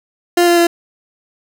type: tone with pitch steps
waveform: 30% pulse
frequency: 349.2 / 345.4 / 341.6 Hz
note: F4 / F4 / F4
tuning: 0 / -19 / -38 cents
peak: -6 dBFS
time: 0.37-0.67 s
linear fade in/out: 5 ms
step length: 100 ms
effects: none